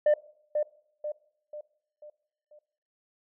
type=tone with echo; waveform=sine; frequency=599 Hz; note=D5; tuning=34 cents sharp; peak=-16 dBFS; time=0.06-0.14 s; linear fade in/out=5 ms; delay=490 ms; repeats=5; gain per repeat=-7 dB; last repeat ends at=2.59 s; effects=noise-tail reverb RT60 0.7 s tail -20 dB re dry + tanh soft clip ceiling -17 dBFS